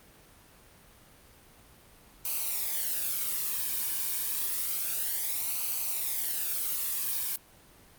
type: noise with flanger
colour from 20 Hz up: blue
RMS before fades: -31 dBFS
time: 2.25-7.36 s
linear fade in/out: 2 ms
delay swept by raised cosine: 0.56 to 1.52 ms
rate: 0.29 Hz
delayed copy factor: -0.8
effects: pink hiss -56 dBFS RMS until 7.98 s + Opus 32 kbps